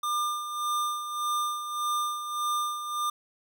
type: tone with tremolo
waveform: square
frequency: 1200 Hz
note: D6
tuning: 37 cents sharp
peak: -26 dBFS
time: 0.03-3.1 s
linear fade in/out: 5 ms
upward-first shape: sine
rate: 1.7 Hz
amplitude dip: 60%
effects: none